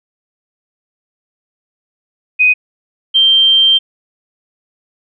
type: tone pair in turn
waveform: sine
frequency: 2500 / 3150 Hz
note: D#7 / G7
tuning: +8 / +8 cents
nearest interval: major third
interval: 400 cents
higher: second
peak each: -6 dBFS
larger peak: neither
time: 2.39-2.54 / 3.14-3.79 s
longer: second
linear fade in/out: 20 ms
effects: none